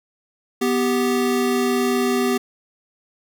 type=tone pair together; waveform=square; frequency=246.9 / 391.9 Hz; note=B3 / G4; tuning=0 / 0 cents; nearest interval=minor sixth; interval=800 cents; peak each=-21 dBFS; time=0.61-2.38 s; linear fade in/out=10 ms; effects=none